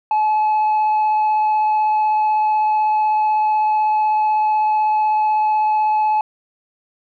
sine tone with vibrato, 857 Hz, A5, 46 cents flat, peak -11 dBFS, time 0.11-6.21 s, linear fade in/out 2 ms, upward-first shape sine, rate 16 Hz, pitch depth 8 cents each way, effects tanh soft clip ceiling -13 dBFS

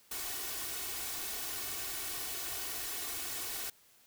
white noise with comb filter, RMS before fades -39 dBFS, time 0.11-3.7 s, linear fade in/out 5 ms, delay 2.7 ms, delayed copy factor +0.7, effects white hiss -64 dBFS RMS until 4.06 s

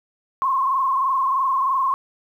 sine tone with frequency modulation, 1067 Hz, C6, 34 cents sharp, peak -17 dBFS, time 0.42-1.94 s, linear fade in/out 0 ms, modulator 23.1 Hz, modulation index 1.9, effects 9-bit

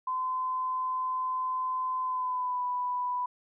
sine tone with pitch glide, 1025 to 990.1 Hz, C6 to B5, -36 to +4 cents, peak -28 dBFS, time 0.07-3.26 s, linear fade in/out 5 ms, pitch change -60 cents, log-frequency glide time 2.02-2.64 s, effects none

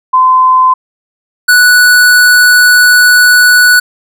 sine / square tone pair in turn, 1027 / 1477.7 Hz, C6 / F#6, -33 / -3 cents, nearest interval tritone, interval 630 cents, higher second, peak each -3 dBFS, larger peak neither, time 0.13-0.74 / 1.48-3.8 s, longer second, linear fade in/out 10 ms, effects none

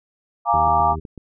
sine chord, Bb dominant seventh, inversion second, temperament equal, 698.5 / 830.6 / 932.3 / 1174.7 Hz, F5 / Ab5 / Bb5 / D6, 0 / 0 / 0 / 0 cents, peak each -20 dBFS, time 0.45-0.96 s, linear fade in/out 50 ms
harmonic tone, 79.4 Hz, D#2, 36 cents sharp, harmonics 1 / 2 / 3 / 4 / 5, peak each -27 / -32 / -38 / -39 / -34 dBFS, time 0.53-1 s, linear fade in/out 10 ms
click train, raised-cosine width 3 ms, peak -23 dBFS, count 6, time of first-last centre 0.55-1.177 s, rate 7.97 Hz
effects none

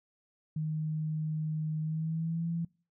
sine tone with pitch glide, 155.56 to 167.69 Hz, D#3 to E3, 0 to +30 cents, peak -30 dBFS, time 0.56-2.65 s, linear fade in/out 5 ms, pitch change +130 cents, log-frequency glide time 1.81-2.48 s, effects noise-tail reverb RT60 0.4 s tail -25 dB re dry

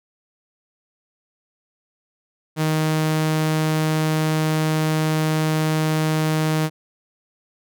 sawtooth tone, 156.4 Hz, D#3, 9 cents sharp, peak -14 dBFS, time 2.56-6.7 s, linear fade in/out 50 ms, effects none

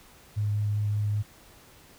sine tone with vibrato, 104.3 Hz, G#2, 8 cents sharp, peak -24 dBFS, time 0.36-1.23 s, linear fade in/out 20 ms, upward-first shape sine, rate 5.2 Hz, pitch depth 9 cents each way, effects pink hiss -54 dBFS RMS until 1.98 s

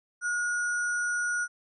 sine tone with sample-and-hold, 1442 Hz, F#6, 45 cents flat, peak -26 dBFS, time 0.21-1.48 s, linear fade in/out 50 ms, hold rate 7350 Hz, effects resampled to 24000 Hz

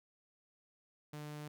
sawtooth tone, 149.4 Hz, D3, 30 cents sharp, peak -40 dBFS, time 1.13-1.48 s, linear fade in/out 5 ms, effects none

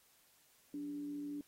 sine tone with frequency modulation, 290 Hz, D4, 22 cents flat, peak -40 dBFS, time 0.74-1.41 s, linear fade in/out 2 ms, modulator 112 Hz, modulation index 0.23, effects white hiss -69 dBFS RMS until 1.47 s + AAC 48 kbps

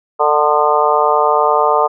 harmonic tone with a mistuned harmonic, 149 Hz, D3, 25 cents sharp, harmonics 3 / 4 / 5 / 6 / 7 / 8, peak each -17 / -17 / -17 / -17 / -17 / -17 dBFS, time 0.19-1.88 s, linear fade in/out 20 ms, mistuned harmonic 8, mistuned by +37 cents, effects none

